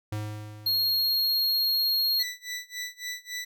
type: tone with exponential decay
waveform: square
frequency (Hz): 106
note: G#2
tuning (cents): +36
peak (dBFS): -29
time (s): 0.12-1.46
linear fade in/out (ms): 5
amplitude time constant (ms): 290
type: tone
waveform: square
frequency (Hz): 4271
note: C8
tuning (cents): +35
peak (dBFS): -23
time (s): 0.66-2.23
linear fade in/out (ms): 5
type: tone with tremolo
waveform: 20% pulse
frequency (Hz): 1975.5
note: B6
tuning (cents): 0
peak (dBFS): -26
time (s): 2.19-3.45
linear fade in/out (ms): 10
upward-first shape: sine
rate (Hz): 3.6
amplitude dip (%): 95
effects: none